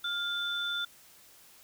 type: tone pair together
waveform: sine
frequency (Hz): 1406 / 3526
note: F6 / A7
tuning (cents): +11 / +3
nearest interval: octave + major third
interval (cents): 1592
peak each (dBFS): -33 / -32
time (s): 0.04-0.85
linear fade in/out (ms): 5
effects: tanh soft clip ceiling -23 dBFS + white hiss -57 dBFS RMS until 1.63 s